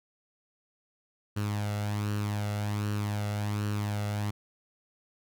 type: tone with flanger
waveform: sawtooth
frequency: 103.8 Hz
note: G#2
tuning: in tune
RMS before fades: -31 dBFS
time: 1.36-4.31 s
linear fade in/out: 10 ms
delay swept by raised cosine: 0.69 to 1.48 ms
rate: 1.3 Hz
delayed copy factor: +0.55
effects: none